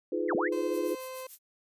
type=chord; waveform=sine; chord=F half-diminished seventh; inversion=third; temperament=just; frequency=314.3 / 349.2 / 419.1 / 502.9 Hz; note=Eb4 / F4 / Ab4 / Cb5; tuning=+18 / 0 / +16 / +31 cents; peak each=-34 / -32 / -34 / -34 dBFS; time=0.12-0.95 s; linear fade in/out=5 ms
type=linear two-way sweep; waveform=sine; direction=down then up; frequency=2205 to 171.6 to 2205 Hz; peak=-29 dBFS; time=0.28-0.49 s; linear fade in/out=20 ms; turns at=0.35 s
type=tone; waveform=30% pulse; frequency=518 Hz; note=C5; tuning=17 cents flat; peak=-36 dBFS; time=0.52-1.27 s; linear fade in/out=5 ms
type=noise with tremolo; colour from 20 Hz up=violet; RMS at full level=-43 dBFS; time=0.71-1.39 s; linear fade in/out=50 ms; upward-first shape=sine; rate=6.8 Hz; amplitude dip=85%
effects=resampled to 32000 Hz